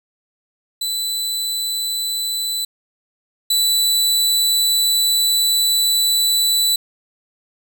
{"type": "tone pair in turn", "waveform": "sawtooth", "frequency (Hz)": [3993, 3973], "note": ["B7", "B7"], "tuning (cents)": [18, 10], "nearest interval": "unison", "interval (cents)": 8, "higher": "first", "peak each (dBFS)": [-17, -11], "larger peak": "second", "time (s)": [[0.81, 2.65], [3.5, 6.76]], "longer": "second", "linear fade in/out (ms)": 5, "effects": []}